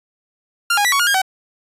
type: tone with pitch steps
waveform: sawtooth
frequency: 1395 / 820 / 1958 / 1117 / 1428 / 1620 / 760 Hz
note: F6 / G#5 / B6 / C#6 / F6 / G#6 / F#5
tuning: -2 / -22 / -15 / +13 / +38 / -43 / +46 cents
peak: -10 dBFS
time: 0.7-1.218 s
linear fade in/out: 5 ms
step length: 74 ms
effects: resampled to 32000 Hz